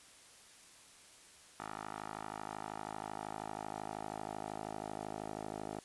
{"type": "tone with band-pass filter sweep", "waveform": "10% pulse", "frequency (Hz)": 52.8, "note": "G#1", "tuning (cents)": 29, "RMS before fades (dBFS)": -44, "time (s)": [1.6, 5.8], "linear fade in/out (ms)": 0, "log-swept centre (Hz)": [1100, 580], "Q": 2, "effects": ["white hiss -59 dBFS RMS until 5.84 s", "resampled to 24000 Hz"]}